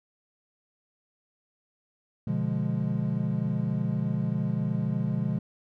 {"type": "chord", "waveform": "triangle", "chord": "B diminished seventh", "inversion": "none", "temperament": "equal", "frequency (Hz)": [123.47, 146.83, 174.61, 207.7], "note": ["B2", "D3", "F3", "Ab3"], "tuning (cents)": [0, 0, 0, 0], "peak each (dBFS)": -29, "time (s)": [2.27, 5.39], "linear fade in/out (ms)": 5, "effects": []}